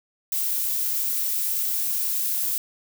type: noise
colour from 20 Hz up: violet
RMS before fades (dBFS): -25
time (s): 0.32-2.58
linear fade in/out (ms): 2
effects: none